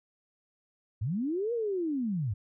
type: linear two-way sweep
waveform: sine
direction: up then down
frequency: 90.1 to 484 to 90.1 Hz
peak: -28 dBFS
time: 1.01-2.34 s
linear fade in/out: 10 ms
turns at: 1.53 s
effects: none